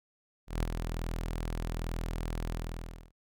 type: tone with ADSR envelope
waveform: sawtooth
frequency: 41.16 Hz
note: E1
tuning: 2 cents flat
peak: -23 dBFS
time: 0.47-3.12 s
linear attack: 160 ms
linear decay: 15 ms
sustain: -6 dB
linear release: 600 ms
effects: none